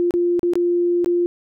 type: tone with dropouts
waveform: sine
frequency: 349.2 Hz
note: F4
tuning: in tune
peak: -15 dBFS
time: 0-1.26 s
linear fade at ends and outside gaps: 0 ms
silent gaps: 0.108-0.139 / 0.394-0.431 / 0.535-0.555 / 1.045-1.06 s
effects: none